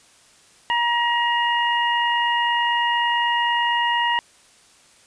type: harmonic tone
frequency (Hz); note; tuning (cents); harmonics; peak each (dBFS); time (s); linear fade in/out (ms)
949; A#5; +31; 1 / 2 / 3; -20 / -23 / -25; 0.7-4.19; 0
effects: white hiss -53 dBFS RMS until 5.06 s + resampled to 22050 Hz